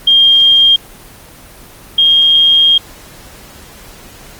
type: tone pair in turn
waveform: sine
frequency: 3212 / 3232 Hz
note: G7 / G#7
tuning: +41 / -48 cents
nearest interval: unison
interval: 11 cents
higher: second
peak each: -4 / -5 dBFS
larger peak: first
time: 0.07-0.76 / 1.98-2.78 s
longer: second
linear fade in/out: 5 ms
effects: pink hiss -36 dBFS RMS until 4.39 s + Opus 24 kbps